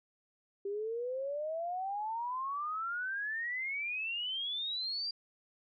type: exponential sweep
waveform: sine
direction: up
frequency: 392 to 4797 Hz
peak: -34 dBFS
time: 0.65-5.11 s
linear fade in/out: 5 ms
effects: none